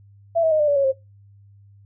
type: tone with pitch steps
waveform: sine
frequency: 668 / 643.4 / 619.7 / 596.8 / 574.8 / 553.7 / 533.3 Hz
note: E5 / E5 / D#5 / D5 / D5 / C#5 / C5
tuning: +23 / -42 / -7 / +28 / -37 / -2 / +33 cents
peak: -15 dBFS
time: 0.35-0.924 s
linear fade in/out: 20 ms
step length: 82 ms
effects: noise-tail reverb RT60 0.2 s tail -20 dB re dry + added 100 Hz sine -47 dBFS peak until 1.85 s